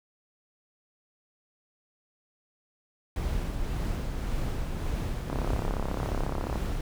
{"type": "noise with tremolo", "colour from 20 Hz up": "brown", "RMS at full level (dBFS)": -29, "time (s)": [3.16, 6.81], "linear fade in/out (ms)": 2, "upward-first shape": "triangle", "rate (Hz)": 1.8, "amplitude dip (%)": 35}
{"type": "click train", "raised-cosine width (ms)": 1, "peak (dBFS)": -18, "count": 44, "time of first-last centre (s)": [5.3, 6.557], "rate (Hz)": 34.2}
{"effects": []}